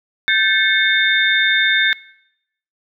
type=tone cluster; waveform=sine; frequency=1556 / 1751 / 2180 / 3623 Hz; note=G6 / A6 / C#7 / A7; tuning=-13 / -9 / -29 / +50 cents; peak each=-18 dBFS; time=0.28-1.93 s; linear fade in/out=0 ms; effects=noise-tail reverb RT60 0.8 s tail -22 dB re dry